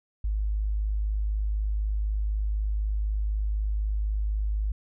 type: tone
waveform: sine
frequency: 52 Hz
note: G#1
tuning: 3 cents sharp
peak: -24 dBFS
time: 0.24-4.72 s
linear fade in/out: 5 ms
effects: none